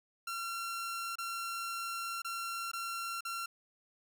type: tone with dropouts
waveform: sawtooth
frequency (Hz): 1366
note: F6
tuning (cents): -39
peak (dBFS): -33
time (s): 0.27-3.46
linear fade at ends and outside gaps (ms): 5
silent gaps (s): 1.156-1.184 / 2.22-2.246 / 2.716-2.733 / 3.208-3.25
effects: none